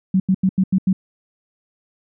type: tone bursts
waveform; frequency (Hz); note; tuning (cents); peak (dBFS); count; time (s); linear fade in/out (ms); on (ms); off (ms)
sine; 188.8; F#3; +35; -12; 6; 0.14-0.93; 5; 60; 86
effects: none